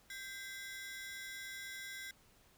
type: ring-modulated tone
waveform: sawtooth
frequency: 1810 Hz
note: A6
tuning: 48 cents sharp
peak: -38 dBFS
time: 0.1-2.11 s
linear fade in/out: 2 ms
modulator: 234 Hz
effects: pink hiss -67 dBFS RMS until 2.57 s